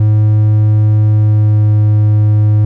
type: tone with pitch glide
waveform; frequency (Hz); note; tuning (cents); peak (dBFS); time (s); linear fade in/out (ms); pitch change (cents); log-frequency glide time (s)
triangle; 106.7 to 105.9; G#2 to G#2; +47 to +34; -4; 0-2.65; 5; -13; 1.09-1.72
effects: none